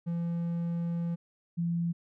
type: tone pair in turn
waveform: triangle / sine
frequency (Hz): 170 / 170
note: F3 / F3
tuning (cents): -46 / -46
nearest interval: unison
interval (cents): 0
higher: neither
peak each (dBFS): -27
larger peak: neither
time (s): 0.06-1.16 / 1.57-1.93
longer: first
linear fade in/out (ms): 20
effects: none

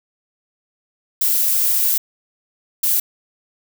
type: noise bursts at uneven times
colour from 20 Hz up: violet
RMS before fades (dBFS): -17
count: 2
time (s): 1.21-1.98 / 2.83-3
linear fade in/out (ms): 5
effects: none

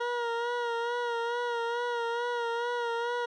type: tone with vibrato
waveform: 20% pulse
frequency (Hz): 474.3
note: A#4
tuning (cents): +30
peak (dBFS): -24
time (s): 0-3.26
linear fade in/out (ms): 10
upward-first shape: sine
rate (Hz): 2.3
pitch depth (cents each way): 38
effects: low-pass 3000 Hz 12 dB/octave

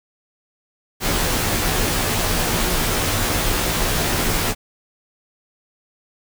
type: noise with comb filter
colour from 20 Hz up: pink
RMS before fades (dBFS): -20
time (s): 1-4.55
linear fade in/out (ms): 50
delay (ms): 15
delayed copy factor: -0.9
effects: none

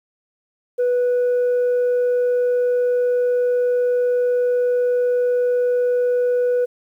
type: tone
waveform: sine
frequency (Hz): 492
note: B4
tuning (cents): -7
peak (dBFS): -13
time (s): 0.78-6.66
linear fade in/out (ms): 20
effects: tanh soft clip ceiling -14 dBFS + 9-bit

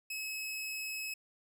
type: tone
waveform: sawtooth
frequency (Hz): 2573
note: E7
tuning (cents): -43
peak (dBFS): -34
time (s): 0.1-1.14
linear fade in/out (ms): 5
effects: none

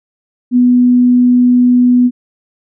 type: tone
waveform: sine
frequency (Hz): 246.9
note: B3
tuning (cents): 0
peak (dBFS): -5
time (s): 0.51-2.11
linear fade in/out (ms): 50
effects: none

